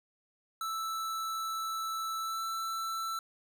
square tone with pitch glide, 1318.5 to 1331.5 Hz, E6 to E6, 0 to +17 cents, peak -34 dBFS, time 0.61-3.19 s, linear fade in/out 2 ms, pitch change +17 cents, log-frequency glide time 2.2-2.44 s, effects none

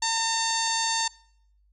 harmonic tone, 906 Hz, A#5, 50 cents flat, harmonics 1 / 2 / 3 / 4 / 5 / 6 / 7 / 8 / 9 / 10, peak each -28 / -33 / -38 / -33 / -30 / -39 / -32 / -32 / -44 / -45 dBFS, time 0.02-1.08 s, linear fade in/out 5 ms, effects noise-tail reverb RT60 0.7 s tail -24 dB re dry + added 50 Hz sine -60 dBFS peak until 1.72 s

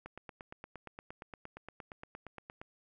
click train, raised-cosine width 0.5 ms, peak -30 dBFS, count 23, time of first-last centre 0.06-2.615 s, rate 8.61 Hz, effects none

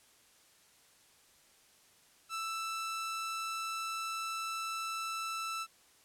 sawtooth tone, 1324 Hz, E6, 7 cents sharp, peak -32 dBFS, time 2.29-5.67 s, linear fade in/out 50 ms, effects white hiss -64 dBFS RMS until 6.04 s + low-pass 11000 Hz 12 dB/octave

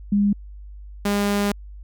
sine / sawtooth tone pair in turn, 203.1 / 203.1 Hz, G#3 / G#3, -38 / -38 cents, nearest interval unison, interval 0 cents, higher neither, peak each -15 dBFS, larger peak neither, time 0.12-0.33 / 1.05-1.52 s, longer second, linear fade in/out 5 ms, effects added 50 Hz sine -36 dBFS peak until 1.83 s

